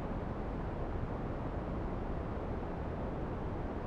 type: low-pass noise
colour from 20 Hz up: pink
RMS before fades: -38 dBFS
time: 0-3.86 s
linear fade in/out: 0 ms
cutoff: 850 Hz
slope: 12 dB/octave
effects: none